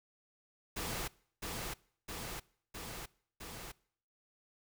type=noise with echo; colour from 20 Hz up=pink; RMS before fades=-39 dBFS; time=0.76-1.08 s; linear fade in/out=10 ms; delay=660 ms; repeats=4; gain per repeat=-2 dB; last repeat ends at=3.72 s; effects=noise-tail reverb RT60 0.6 s tail -23 dB re dry